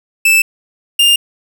45% pulse tone pair in turn, 2637 / 2807 Hz, E7 / F7, 0 / +8 cents, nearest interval minor second, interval 108 cents, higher second, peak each -7 dBFS, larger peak neither, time 0.25-0.42 / 0.99-1.16 s, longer neither, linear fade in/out 5 ms, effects none

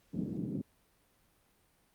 pink band-pass noise, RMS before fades -37 dBFS, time 0.13-0.62 s, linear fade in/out 10 ms, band 160 to 300 Hz, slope 24 dB/octave, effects pink hiss -70 dBFS RMS until 1.94 s + Opus 48 kbps

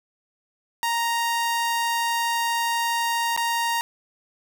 sawtooth tone with dropouts, 932.3 Hz, A#5, in tune, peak -18 dBFS, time 0.83-3.81 s, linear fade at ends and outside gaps 0 ms, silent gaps 3.364-3.375 s, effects none

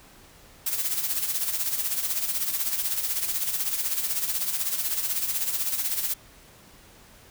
blue noise with tremolo, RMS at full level -25 dBFS, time 0.66-6.14 s, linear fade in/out 5 ms, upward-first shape sine, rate 16 Hz, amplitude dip 60%, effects pink hiss -52 dBFS RMS until 7.3 s

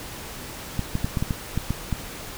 clicks, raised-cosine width 5 ms, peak -11 dBFS, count 9, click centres 0.793 / 0.954 / 1.045 / 1.172 / 1.225 / 1.308 / 1.576 / 1.706 / 1.927 s, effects pink hiss -37 dBFS RMS until 2.37 s

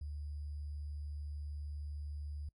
sine tone with sample-and-hold, 73.42 Hz, D2, in tune, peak -40 dBFS, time 0.01-2.49 s, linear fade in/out 5 ms, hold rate 4900 Hz, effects noise-tail reverb RT60 0.1 s tail -25 dB re dry + AAC 32 kbps

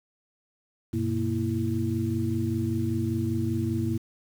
sine tone cluster, 96.5 / 121.6 / 232 / 330.2 Hz, G2 / B2 / A#3 / E4, -27 / -26 / -8 / +3 cents, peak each -30 dBFS, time 0.93-3.98 s, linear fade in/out 10 ms, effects 8-bit

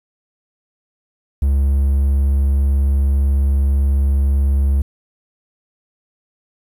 triangle tone, 69.1 Hz, C#2, 5 cents flat, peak -10 dBFS, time 1.42-4.82 s, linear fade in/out 5 ms, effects 8-bit

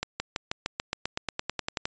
accelerating click train, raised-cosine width 0.2 ms, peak -11 dBFS, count 16, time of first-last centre 0.03-1.855 s, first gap 170 ms, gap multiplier 0.95, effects resampled to 16000 Hz

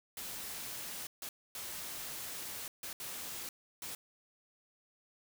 white noise bursts at uneven times, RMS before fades -43 dBFS, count 6, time 0.17-1.07 / 1.22-1.29 / 1.55-2.68 / 2.83-2.93 / 3-3.49 / 3.82-3.95 s, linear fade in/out 2 ms, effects none

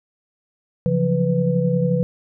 sine tone cluster, 138.1 / 172.2 / 183.4 / 496 Hz, C#3 / F3 / F#3 / B4, -6 / -24 / -15 / +7 cents, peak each -22 / -19 / -28 / -22 dBFS, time 0.86-2.03 s, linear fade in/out 0 ms, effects none

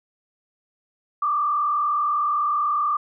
sine tone with frequency modulation, 1184 Hz, D6, 14 cents sharp, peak -19 dBFS, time 1.22-2.97 s, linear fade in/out 5 ms, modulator 40.3 Hz, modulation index 1, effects none

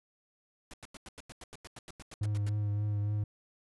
pink noise bursts, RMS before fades -47 dBFS, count 16, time 0.71-2.491 s, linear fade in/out 0 ms, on 26 ms, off 91 ms
triangle tone with vibrato, 103.83 Hz, G#2, in tune, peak -27 dBFS, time 2.21-3.24 s, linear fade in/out 5 ms, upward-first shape triangle, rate 3.5 Hz, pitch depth 27 cents each way
effects resampled to 24000 Hz

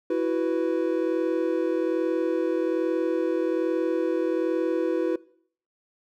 triangle chord, E suspended second, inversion none, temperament just, 329.6 / 370.8 / 494.4 Hz, E4 / F#4 / B4, 0 / +4 / +2 cents, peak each -24 / -25 / -25 dBFS, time 0.1-5.16 s, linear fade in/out 5 ms, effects noise-tail reverb RT60 0.6 s tail -22 dB re dry

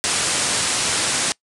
white low-pass noise, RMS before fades -21 dBFS, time 0.04-1.32 s, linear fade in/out 0 ms, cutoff 10000 Hz, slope 96 dB/octave, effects noise-tail reverb RT60 0.1 s tail -23 dB re dry + high-pass 80 Hz 12 dB/octave

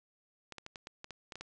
clicks, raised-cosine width 0.2 ms, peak -27 dBFS, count 10, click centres 0.523 / 0.583 / 0.664 / 0.758 / 0.871 / 1.044 / 1.107 / 1.322 / 1.356 / 1.41 s, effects resampled to 22050 Hz

